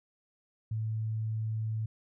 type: tone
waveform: sine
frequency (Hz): 110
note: A2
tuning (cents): 0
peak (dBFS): -30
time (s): 0.71-1.86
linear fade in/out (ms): 5
effects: none